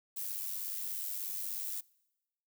violet noise with amplitude modulation, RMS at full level -36 dBFS, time 0.16-1.81 s, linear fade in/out 10 ms, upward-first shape sine, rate 96.7 Hz, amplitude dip 55%, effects noise-tail reverb RT60 1.0 s tail -25 dB re dry

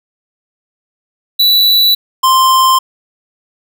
square tone pair in turn, 3951 / 1046.5 Hz, B7 / C6, 0 / 0 cents, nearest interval octave + major seventh, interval 2300 cents, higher first, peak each -7 dBFS, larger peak neither, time 1.39-1.95 / 2.23-2.79 s, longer neither, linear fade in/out 10 ms, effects none

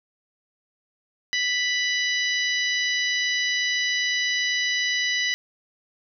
harmonic tone, 987.8 Hz, B5, in tune, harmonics 2 / 3 / 4 / 5 / 6, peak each -24 / -28 / -30 / -32 / -34 dBFS, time 1.33-5.34 s, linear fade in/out 0 ms, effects none

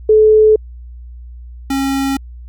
sine / square tone pair in turn, 431.9 / 272.1 Hz, A4 / C#4, -32 / -32 cents, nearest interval minor sixth, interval 800 cents, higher first, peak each -5 / -15 dBFS, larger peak first, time 0.09-0.56 / 1.7-2.17 s, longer neither, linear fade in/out 5 ms, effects added 60 Hz sine -30 dBFS peak until 2.48 s

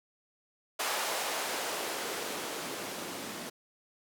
blue noise with band-pass filter sweep, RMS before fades -36 dBFS, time 0.79-3.5 s, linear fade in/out 10 ms, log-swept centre 720 to 220 Hz, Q 1.2, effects none

